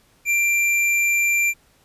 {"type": "tone with hard clipping", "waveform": "sine", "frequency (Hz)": 2365, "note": "D7", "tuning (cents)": 12, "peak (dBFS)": -18, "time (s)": [0.25, 1.54], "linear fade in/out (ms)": 50, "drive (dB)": 12, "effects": ["pink hiss -58 dBFS RMS until 1.84 s", "resampled to 32000 Hz"]}